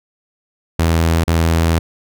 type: tone with dropouts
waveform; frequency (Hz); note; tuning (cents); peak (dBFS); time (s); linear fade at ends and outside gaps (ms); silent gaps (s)
sawtooth; 82.41; E2; 0; -8; 0.79-1.79; 5; 1.24-1.277
effects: none